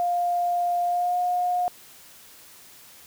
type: tone with pitch glide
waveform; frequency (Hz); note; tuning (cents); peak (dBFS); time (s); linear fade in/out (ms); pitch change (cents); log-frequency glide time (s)
sine; 703 to 716.5; F5 to F5; +11 to +44; -21; 0-1.68; 0; +33; 0.86-1.18
effects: white hiss -49 dBFS RMS until 3.06 s